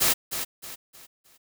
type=noise with echo; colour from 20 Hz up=white; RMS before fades=-21 dBFS; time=0-0.14 s; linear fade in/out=20 ms; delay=310 ms; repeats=4; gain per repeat=-9 dB; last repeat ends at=1.38 s; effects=none